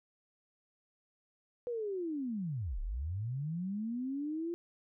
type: linear two-way sweep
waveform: sine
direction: down then up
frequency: 493.9 to 31.06 to 347.4 Hz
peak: -34 dBFS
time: 1.67-4.54 s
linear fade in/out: 0 ms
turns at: 2.8 s
effects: none